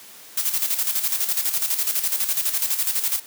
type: noise with tremolo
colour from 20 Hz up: blue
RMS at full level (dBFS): -21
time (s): 0.37-3.2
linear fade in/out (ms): 5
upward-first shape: square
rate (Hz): 12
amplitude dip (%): 60
effects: white hiss -44 dBFS RMS until 3.26 s + high-pass 150 Hz 12 dB/octave